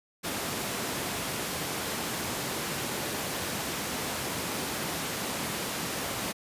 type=high-pass noise; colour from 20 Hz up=pink; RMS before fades=-33 dBFS; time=0.23-6.33 s; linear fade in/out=20 ms; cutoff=140 Hz; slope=12 dB/octave; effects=resampled to 32000 Hz